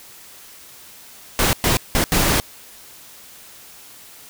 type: noise bursts at uneven times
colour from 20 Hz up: pink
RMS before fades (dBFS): -17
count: 4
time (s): 1.39-1.53 / 1.64-1.77 / 1.95-2.04 / 2.12-2.4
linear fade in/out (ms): 0
effects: white hiss -43 dBFS RMS until 4.29 s